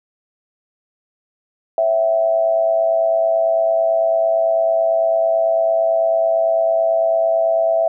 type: tone with amplitude modulation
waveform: sine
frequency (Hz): 659.3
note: E5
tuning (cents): 0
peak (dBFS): -10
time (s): 1.78-7.88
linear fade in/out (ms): 2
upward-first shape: sine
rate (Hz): 109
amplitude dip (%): 65
effects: none